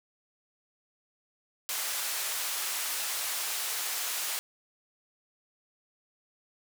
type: band-pass noise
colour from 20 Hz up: white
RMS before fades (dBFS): -33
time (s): 1.69-4.39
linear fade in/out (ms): 0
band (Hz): 690 to 15000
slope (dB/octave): 12
effects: none